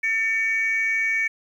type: tone pair together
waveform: sine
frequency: 1793.8 / 2260 Hz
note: A6 / C#7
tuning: +33 / +33 cents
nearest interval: major third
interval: 400 cents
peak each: -24 / -20 dBFS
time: 0.03-1.28 s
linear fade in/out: 10 ms
effects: tanh soft clip ceiling -15 dBFS + 9-bit